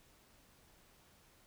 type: silence
effects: pink hiss -66 dBFS RMS until 1.46 s